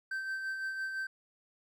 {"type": "tone with tremolo", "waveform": "triangle", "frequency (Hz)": 1554, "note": "G6", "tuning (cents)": -16, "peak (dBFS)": -31, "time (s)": [0.11, 1.07], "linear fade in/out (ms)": 5, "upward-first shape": "sine", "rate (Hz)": 5.9, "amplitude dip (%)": 40, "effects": []}